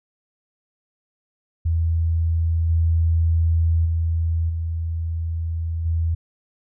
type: tone with level steps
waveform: sine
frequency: 82.41 Hz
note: E2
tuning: in tune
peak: -17 / -15 / -18 / -22 / -18 dBFS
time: 1.65-6.15 s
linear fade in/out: 10 ms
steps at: 2.69 / 3.85 / 4.49 / 5.85 s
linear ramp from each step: 10 ms
effects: none